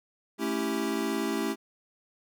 square chord, A dominant seventh, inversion none, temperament equal, 220 / 277.2 / 329.6 / 392 Hz, A3 / C#4 / E4 / G4, 0 / 0 / 0 / 0 cents, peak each -34 dBFS, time 0.38-1.56 s, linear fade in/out 50 ms, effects none

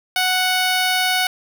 10% pulse tone, 740 Hz, F#5, in tune, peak -8 dBFS, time 0.16-1.27 s, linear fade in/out 2 ms, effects none

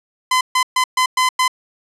sawtooth tone bursts at uneven times, 1021 Hz, C6, 43 cents flat, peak -9 dBFS, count 6, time 0.31-0.41 / 0.55-0.63 / 0.76-0.84 / 0.97-1.06 / 1.17-1.29 / 1.39-1.48 s, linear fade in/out 5 ms, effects low-pass 10000 Hz 12 dB/octave

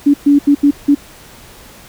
sine tone bursts at uneven times, 286.1 Hz, D4, 45 cents flat, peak -5 dBFS, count 5, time 0.06-0.14 / 0.26-0.39 / 0.47-0.55 / 0.63-0.71 / 0.88-0.95 s, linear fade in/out 10 ms, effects pink hiss -39 dBFS RMS until 1.88 s

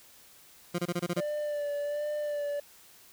20% pulse tone bursts, 174.61 Hz, F3, in tune, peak -23 dBFS, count 7, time 0.74-1.207 s, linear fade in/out 10 ms, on 47 ms, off 23 ms
triangle tone with vibrato, 587.3 Hz, D5, in tune, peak -28 dBFS, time 1.17-2.6 s, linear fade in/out 5 ms, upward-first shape sine, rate 1.3 Hz, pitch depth 29 cents each way
effects white hiss -56 dBFS RMS until 3.12 s

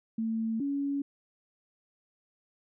sine tone pair in turn, 224 / 280.9 Hz, A3 / C#4, +31 / +23 cents, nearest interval major third, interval 392 cents, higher second, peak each -28 dBFS, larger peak neither, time 0.18-0.6 / 0.6-1.02 s, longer neither, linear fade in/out 5 ms, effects none

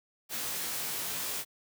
white noise with comb filter, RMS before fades -35 dBFS, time 0.29-1.45 s, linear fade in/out 50 ms, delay 20 ms, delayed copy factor -0.8, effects high-pass 100 Hz 12 dB/octave

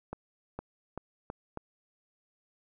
accelerating click train, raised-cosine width 1 ms, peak -23 dBFS, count 5, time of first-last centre 0.13-1.574 s, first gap 460 ms, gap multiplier 0.84, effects none

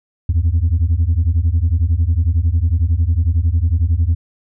sine beating tone pair, 77.78 / 88.78 Hz, D#2 / F2, 0 / +29 cents, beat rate 11 Hz, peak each -13 dBFS, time 0.29-4.15 s, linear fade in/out 5 ms, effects tanh soft clip ceiling -9 dBFS

